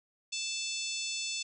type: harmonic tone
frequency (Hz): 880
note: A5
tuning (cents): 0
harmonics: 3 / 4 / 5 / 6 / 7 / 8 / 9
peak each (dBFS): -39 / -40 / -41 / -42 / -42 / -43 / -44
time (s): 0.32-1.43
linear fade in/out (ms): 10
effects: none